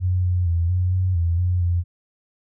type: tone with pitch steps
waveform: sine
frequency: 91.1 / 89.9 / 84.7 / 90.7 / 92.4 / 84.7 / 89.7 / 87.1 Hz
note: F#2 / F#2 / E2 / F#2 / F#2 / E2 / F2 / F2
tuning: -26 / -49 / +48 / -34 / -2 / +48 / +47 / -4 cents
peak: -17 dBFS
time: 0-1.84 s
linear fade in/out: 50 ms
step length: 230 ms
effects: none